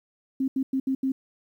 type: tone bursts at uneven times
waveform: sine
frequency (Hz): 265.7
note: C4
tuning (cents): +27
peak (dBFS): -22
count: 5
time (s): 0.4-0.48 / 0.56-0.63 / 0.73-0.8 / 0.87-0.95 / 1.03-1.12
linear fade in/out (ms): 5
effects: 10-bit